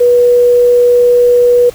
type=tone with quantisation; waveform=sine; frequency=486.6 Hz; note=B4; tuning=26 cents flat; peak=-4 dBFS; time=0-1.7 s; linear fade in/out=10 ms; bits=5; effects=pink hiss -35 dBFS RMS until 1.74 s